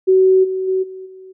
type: tone with level steps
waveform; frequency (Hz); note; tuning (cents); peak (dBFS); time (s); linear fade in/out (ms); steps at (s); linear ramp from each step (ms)
sine; 376.7; F#4; +31; -8 / -18 / -14 / -29 / -35; 0.07-1.33; 20; 0.43 / 0.67 / 0.82 / 1.05; 20
effects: none